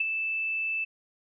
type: tone with ADSR envelope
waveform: sine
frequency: 2637 Hz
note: E7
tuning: in tune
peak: -21 dBFS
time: 0-0.85 s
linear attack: 7 ms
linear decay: 18 ms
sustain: -6 dB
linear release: 15 ms
effects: none